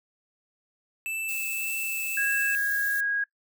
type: tone with vibrato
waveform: square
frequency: 2637 Hz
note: E7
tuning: in tune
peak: -30 dBFS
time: 1.06-2.55 s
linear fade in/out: 0 ms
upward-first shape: triangle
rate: 1.8 Hz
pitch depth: 9 cents each way
type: noise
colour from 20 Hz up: violet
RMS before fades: -36 dBFS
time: 1.28-3.01 s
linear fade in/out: 10 ms
type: tone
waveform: sine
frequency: 1643 Hz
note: G#6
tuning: 19 cents flat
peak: -24 dBFS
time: 2.17-3.24 s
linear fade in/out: 5 ms
effects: noise-tail reverb RT60 0.1 s tail -20 dB re dry